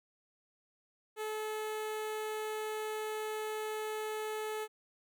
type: tone with notch filter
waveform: sawtooth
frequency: 431.4 Hz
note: A4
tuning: 34 cents flat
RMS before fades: -38 dBFS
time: 1.16-4.68 s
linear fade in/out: 50 ms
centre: 5100 Hz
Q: 1.9
effects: none